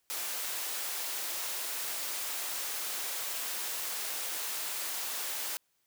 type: high-pass noise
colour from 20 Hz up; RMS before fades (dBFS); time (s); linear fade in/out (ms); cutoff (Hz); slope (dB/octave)
white; -36; 0.1-5.57; 0; 430; 12
effects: white hiss -75 dBFS RMS until 5.86 s